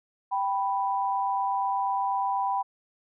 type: tone pair together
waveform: sine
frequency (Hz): 784 / 987.8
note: G5 / B5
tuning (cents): 0 / 0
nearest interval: major third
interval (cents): 400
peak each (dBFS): -27 / -27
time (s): 0.31-2.63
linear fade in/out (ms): 20
effects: none